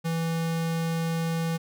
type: tone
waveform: square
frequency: 164.81 Hz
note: E3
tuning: in tune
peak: -26 dBFS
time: 0.04-1.58 s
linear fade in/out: 20 ms
effects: none

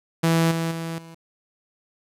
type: tone with level steps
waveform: sawtooth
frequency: 164.81 Hz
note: E3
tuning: in tune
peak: -13 / -19 / -24 / -37 dBFS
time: 0.23-1.15 s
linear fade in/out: 10 ms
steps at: 0.51 / 0.71 / 0.98 s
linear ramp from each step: 5 ms
effects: resampled to 32000 Hz + 9-bit

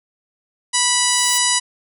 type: harmonic tone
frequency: 982 Hz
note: B5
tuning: 10 cents flat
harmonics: 1 / 2 / 3 / 4 / 5 / 6 / 7 / 8 / 9 / 10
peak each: -24 / -24 / -24 / -24 / -24 / -24 / -24 / -24 / -24 / -24 dBFS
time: 0.73-1.6 s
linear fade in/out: 20 ms
type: noise with exponential growth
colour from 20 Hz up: blue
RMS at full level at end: -27 dBFS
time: 0.82-1.38 s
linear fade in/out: 1 ms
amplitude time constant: 120 ms
effects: none

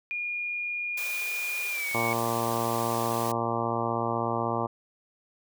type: tone with pitch glide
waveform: sine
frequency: 2429 to 2227 Hz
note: D#7 to C#7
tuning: -42 to +7 cents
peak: -29 dBFS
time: 0.11-2.13 s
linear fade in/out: 0 ms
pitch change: -151 cents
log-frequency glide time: 1.69-1.9 s
type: high-pass noise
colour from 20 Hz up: white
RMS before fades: -38 dBFS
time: 0.97-3.32 s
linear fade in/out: 5 ms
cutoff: 390 Hz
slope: 96 dB/octave
type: click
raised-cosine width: 0.3 ms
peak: -27 dBFS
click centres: 1.914 s
type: harmonic tone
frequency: 116.2 Hz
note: A#2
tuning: 5 cents flat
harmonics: 1 / 2 / 3 / 4 / 5 / 6 / 7 / 8 / 9 / 10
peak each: -35 / -35 / -35 / -35 / -35 / -35 / -35 / -35 / -35 / -35 dBFS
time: 1.94-4.67 s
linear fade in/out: 10 ms
effects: none

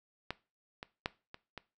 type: clicks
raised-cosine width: 0.3 ms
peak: -19 / -25 / -16 / -29 / -26 dBFS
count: 5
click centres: 0.306 / 0.829 / 1.059 / 1.344 / 1.577 s
effects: noise-tail reverb RT60 0.3 s tail -19 dB re dry

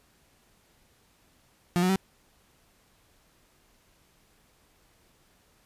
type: tone with pitch steps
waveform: 35% pulse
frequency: 175.6 / 183.27 / 191.27 Hz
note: F3 / F#3 / G3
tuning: +10 / -16 / -42 cents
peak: -20 dBFS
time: 1.76-1.958 s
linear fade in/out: 0 ms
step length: 66 ms
effects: pink hiss -64 dBFS RMS until 5.65 s + resampled to 32000 Hz

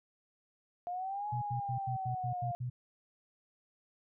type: linear two-way sweep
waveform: sine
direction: up then down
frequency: 698.5 to 844 to 698.5 Hz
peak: -35 dBFS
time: 0.87-2.55 s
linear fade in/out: 0 ms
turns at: 1.3 s
type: tone bursts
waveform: sine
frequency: 124.1 Hz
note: B2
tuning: 9 cents sharp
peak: -34 dBFS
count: 8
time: 1.32-2.7 s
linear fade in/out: 10 ms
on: 99 ms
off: 84 ms
effects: none

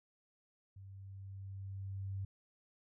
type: tone with level ramp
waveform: sine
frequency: 97.2 Hz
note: G2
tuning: 14 cents flat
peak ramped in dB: -50 to -37 dBFS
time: 0.76-2.25 s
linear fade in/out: 5 ms
effects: none

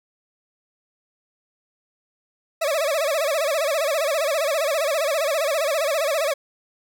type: tone with vibrato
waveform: 40% pulse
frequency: 604 Hz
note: D5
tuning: 48 cents sharp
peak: -19 dBFS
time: 2.61-6.34 s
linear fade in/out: 10 ms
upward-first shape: sine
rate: 15 Hz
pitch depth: 170 cents each way
effects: none

